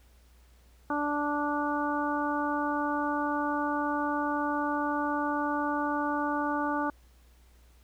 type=harmonic tone; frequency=292.7 Hz; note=D4; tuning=6 cents flat; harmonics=1 / 2 / 3 / 4 / 5; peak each=-31 / -36 / -32 / -34 / -36 dBFS; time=0.9-6.9 s; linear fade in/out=2 ms; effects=added 60 Hz sine -56 dBFS peak until 7.83 s + pink hiss -65 dBFS RMS until 7.83 s